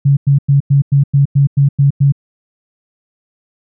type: tone bursts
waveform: sine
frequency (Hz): 140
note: C#3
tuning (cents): +18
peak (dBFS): -6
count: 10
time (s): 0.05-2.123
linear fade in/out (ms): 10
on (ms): 120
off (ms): 97
effects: none